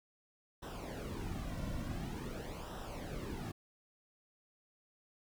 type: noise with flanger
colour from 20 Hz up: brown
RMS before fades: -42 dBFS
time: 0.62-3.52 s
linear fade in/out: 10 ms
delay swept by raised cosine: 0.44 to 2.44 ms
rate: 0.47 Hz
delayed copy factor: -0.7
effects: none